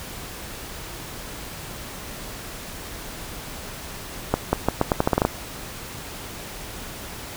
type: accelerating click train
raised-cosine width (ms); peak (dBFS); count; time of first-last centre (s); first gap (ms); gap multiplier
1; -3; 11; 4.34-5.25; 190; 0.82
effects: pink hiss -36 dBFS RMS until 7.36 s